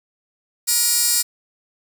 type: tone with high-pass filter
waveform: 15% pulse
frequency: 475.5 Hz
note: A#4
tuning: 34 cents sharp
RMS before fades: -18 dBFS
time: 0.67-1.23 s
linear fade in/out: 20 ms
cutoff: 7000 Hz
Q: 1.2
effects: none